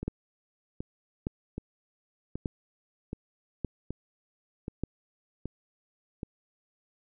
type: two click trains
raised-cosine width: 3 ms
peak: -22 / -17 dBFS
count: 9 / 5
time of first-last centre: 0.03-6.232 / 0.08-4.836 s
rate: 1.29 / 0.841 Hz
effects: none